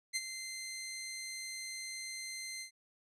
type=tone with ADSR envelope; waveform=15% pulse; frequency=2077 Hz; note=C7; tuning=13 cents flat; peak=-25 dBFS; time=0.13-2.71 s; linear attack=30 ms; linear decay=36 ms; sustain=-10 dB; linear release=100 ms; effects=resampled to 32000 Hz